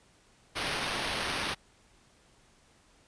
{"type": "noise with sample-and-hold", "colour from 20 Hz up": "white", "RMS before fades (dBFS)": -33, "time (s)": [0.55, 1.55], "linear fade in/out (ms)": 20, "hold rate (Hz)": 7350, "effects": ["pink hiss -63 dBFS RMS until 3.07 s", "resampled to 22050 Hz"]}